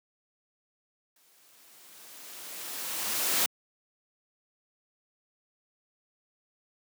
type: noise with exponential growth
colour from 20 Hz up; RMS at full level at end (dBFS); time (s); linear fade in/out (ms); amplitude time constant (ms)
white; -25; 1.16-3.46; 2; 500
effects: high-pass 200 Hz 12 dB/octave